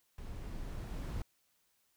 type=noise with level ramp; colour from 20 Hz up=brown; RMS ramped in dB=-45 to -38 dBFS; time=0.18-1.22 s; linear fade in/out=2 ms; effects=white hiss -75 dBFS RMS until 1.96 s